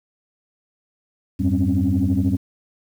sine tone cluster, 87.1 / 100.7 / 194 / 262.8 / 275.3 Hz, F2 / G2 / G3 / C4 / C#4, -4 / +47 / -18 / +8 / -12 cents, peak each -22 dBFS, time 1.39-2.37 s, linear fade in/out 20 ms, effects tanh soft clip ceiling -9 dBFS + 8-bit

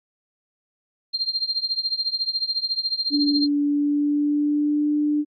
sine tone with tremolo, 4186 Hz, C8, in tune, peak -18 dBFS, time 1.13-3.48 s, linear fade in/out 20 ms, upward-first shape triangle, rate 14 Hz, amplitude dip 95%
sine tone with pitch glide, 289.3 to 296.9 Hz, D4 to D4, -26 to +19 cents, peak -18 dBFS, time 3.1-5.25 s, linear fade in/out 50 ms, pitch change +45 cents, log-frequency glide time 3.63-4.9 s
effects AAC 64 kbps

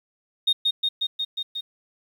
sine tone with echo, 3700 Hz, A#7, 14 cents flat, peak -15 dBFS, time 0.47-0.53 s, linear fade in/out 10 ms, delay 180 ms, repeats 6, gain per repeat -2 dB, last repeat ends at 1.61 s, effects tanh soft clip ceiling -14 dBFS + 9-bit

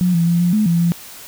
sine tone with pitch steps, 179.5 / 168.3 / 171.3 / 175.3 / 213.5 / 169.4 / 171 Hz, F3 / E3 / F3 / F3 / G#3 / E3 / F3, +48 / +36 / -33 / +7 / +48 / +48 / -36 cents, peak -12 dBFS, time 0.01-0.92 s, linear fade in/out 0 ms, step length 130 ms, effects white hiss -37 dBFS RMS until 1.27 s

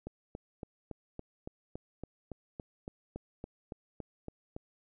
click train, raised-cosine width 2 ms, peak -27 dBFS, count 17, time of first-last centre 0.07-4.564 s, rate 3.56 Hz, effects none

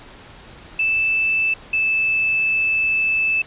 sine tone pair in turn, 2637 / 2627 Hz, E7 / E7, 0 / -7 cents, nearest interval unison, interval 7 cents, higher first, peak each -16 dBFS, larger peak neither, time 0.79-1.54 / 1.73-3.42 s, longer second, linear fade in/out 5 ms, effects pink hiss -42 dBFS RMS until 3.46 s + resampled to 8000 Hz

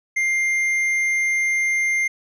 sine tone with tanh clipping, 2100 Hz, C7, 6 cents sharp, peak -19 dBFS, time 0.16-2.08 s, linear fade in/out 10 ms, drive 7 dB, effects none

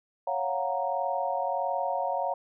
sine chord, Gb major seventh, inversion second, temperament equal, 554.4 / 698.5 / 740 / 932.3 Hz, Db5 / F5 / Gb5 / Bb5, 0 / 0 / 0 / 0 cents, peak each -32 dBFS, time 0.27-2.34 s, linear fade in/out 5 ms, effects none

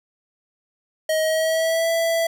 square tone with pitch glide, 630 to 662.5 Hz, D#5 to E5, +21 to +9 cents, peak -19 dBFS, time 1.09-2.27 s, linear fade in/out 5 ms, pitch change +88 cents, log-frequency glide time 1.22-1.9 s, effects none

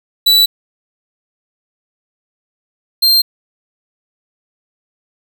45% pulse tone pair in turn, 3951 / 4178 Hz, B7 / C8, 0 / -3 cents, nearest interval minor second, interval 97 cents, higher second, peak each -7 dBFS, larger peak neither, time 0.26-0.46 / 3.02-3.22 s, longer neither, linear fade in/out 10 ms, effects none

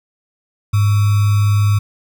sine tone with sample-and-hold, 102.9 Hz, G#2, 16 cents flat, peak -10 dBFS, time 0.73-1.79 s, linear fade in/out 10 ms, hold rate 1225 Hz, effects none

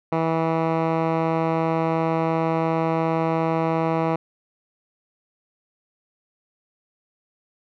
10% pulse tone with low-pass filter, 162.8 Hz, E3, 21 cents flat, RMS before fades -22 dBFS, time 0.12-4.16 s, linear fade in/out 5 ms, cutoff 1500 Hz, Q 0.96, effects none

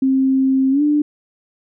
sine tone with pitch glide, 265.6 to 296.4 Hz, C4 to D4, +26 to +16 cents, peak -12 dBFS, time 0.02-1.02 s, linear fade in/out 5 ms, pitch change +190 cents, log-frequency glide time 0.71-0.82 s, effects none

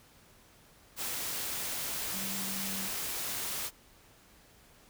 sine tone in noise, 193.9 Hz, G3, 19 cents flat, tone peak -41 dBFS, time 2.12-2.9 s, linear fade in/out 50 ms, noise white, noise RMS -36 dBFS, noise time 0.96-3.71 s, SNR -8 dB, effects pink hiss -60 dBFS RMS until 4.89 s

